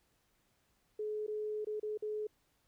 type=tone with dropouts; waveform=sine; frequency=425.7 Hz; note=G#4; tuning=43 cents sharp; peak=-35 dBFS; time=0.99-2.27 s; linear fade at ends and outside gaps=5 ms; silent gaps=1.266-1.279 / 1.647-1.669 / 1.798-1.829 / 1.975-2.023 s; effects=pink hiss -75 dBFS RMS until 2.67 s